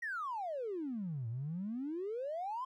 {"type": "exponential two-way sweep", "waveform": "triangle", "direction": "down then up", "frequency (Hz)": [1934, 110, 1066], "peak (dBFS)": -33, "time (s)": [0.02, 2.65], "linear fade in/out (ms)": 10, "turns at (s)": 1.28, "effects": ["tanh soft clip ceiling -34 dBFS"]}